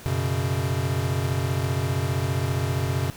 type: chord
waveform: square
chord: F# suspended fourth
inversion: none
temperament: equal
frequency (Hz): 92.5 / 123.47 / 138.59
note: F#2 / B2 / C#3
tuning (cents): 0 / 0 / 0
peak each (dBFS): -28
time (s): 0.06-3.1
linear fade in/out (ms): 0
effects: pink hiss -44 dBFS RMS until 3.16 s